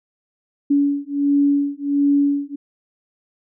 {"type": "beating tone pair", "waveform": "sine", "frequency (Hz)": [283.4, 284.8], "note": ["C#4", "C#4"], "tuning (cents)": [38, 47], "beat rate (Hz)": 1.4, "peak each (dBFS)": -18, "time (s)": [0.7, 2.56], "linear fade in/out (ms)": 10, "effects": []}